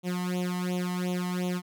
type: tone with flanger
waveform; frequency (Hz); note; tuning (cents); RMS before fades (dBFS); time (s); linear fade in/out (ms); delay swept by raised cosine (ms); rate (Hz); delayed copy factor
sawtooth; 180; F#3; -47; -30; 0.03-1.62; 50; 0.3 to 1.01; 2.8; +0.95
effects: none

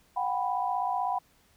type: tone cluster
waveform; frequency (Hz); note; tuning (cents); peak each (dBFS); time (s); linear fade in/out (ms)
sine; 729 / 785 / 988; F#5 / G5 / B5; -26 / +2 / 0; -31; 0.16-1.19; 10
effects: pink hiss -64 dBFS RMS until 1.56 s

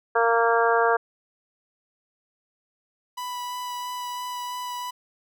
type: harmonic tone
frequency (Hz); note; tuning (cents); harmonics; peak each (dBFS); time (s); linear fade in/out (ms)
231.2; A#3; -14; 2 / 3 / 4 / 5 / 6 / 7; -22 / -24 / -25 / -26 / -27 / -27; 0.15-0.97; 10
type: tone with vibrato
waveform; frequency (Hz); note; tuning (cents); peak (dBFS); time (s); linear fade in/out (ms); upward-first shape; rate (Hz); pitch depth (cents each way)
45% pulse; 987.8; B5; 0; -30; 3.17-4.91; 10; sine; 3; 9
effects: none

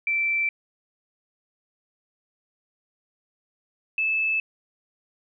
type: tone pair in turn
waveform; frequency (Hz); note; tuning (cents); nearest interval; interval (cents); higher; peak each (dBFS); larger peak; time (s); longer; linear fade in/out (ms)
sine; 2336 / 2618; D7 / E7; -10 / -13; major second; 197; second; -21; neither; 0.07-0.49 / 3.98-4.4; neither; 2
effects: none

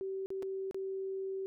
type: tone with dropouts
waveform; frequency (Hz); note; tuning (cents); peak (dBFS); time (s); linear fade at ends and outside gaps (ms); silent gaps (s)
sine; 384.6; G4; -33; -35; 0.01-1.46; 0; 0.26-0.304 / 0.424-0.429 / 0.711-0.745
effects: none

